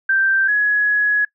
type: tone pair in turn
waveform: sine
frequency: 1568 / 1679.5 Hz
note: G6 / G#6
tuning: 0 / +19 cents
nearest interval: minor second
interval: 119 cents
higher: second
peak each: -13 dBFS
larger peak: neither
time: 0.09-0.48 / 0.48-1.25 s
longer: second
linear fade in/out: 5 ms
effects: noise-tail reverb RT60 0.1 s tail -23 dB re dry